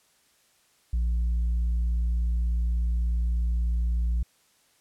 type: tone with tanh clipping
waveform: sine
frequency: 58.27 Hz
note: A#1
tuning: in tune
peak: -23 dBFS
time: 0.93-4.23 s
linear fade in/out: 5 ms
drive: 2 dB
effects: white hiss -64 dBFS RMS until 4.8 s + low-pass 11000 Hz 12 dB/octave